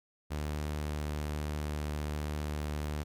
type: tone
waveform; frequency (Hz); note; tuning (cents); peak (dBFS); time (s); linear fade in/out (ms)
sawtooth; 74.9; D2; +35; -29; 0.3-3.04; 20
effects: MP3 96 kbps